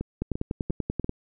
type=two click trains; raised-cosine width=3 ms; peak=-14 / -17 dBFS; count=10 / 4; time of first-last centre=0.22-1.094 / 0.01-1.044 s; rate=10.3 / 2.9 Hz; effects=none